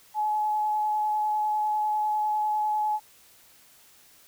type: tone with vibrato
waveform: sine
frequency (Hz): 850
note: G#5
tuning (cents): +40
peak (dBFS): -23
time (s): 0.14-3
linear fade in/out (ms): 50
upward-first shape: sine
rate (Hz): 10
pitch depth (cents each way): 10
effects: white hiss -56 dBFS RMS until 4.27 s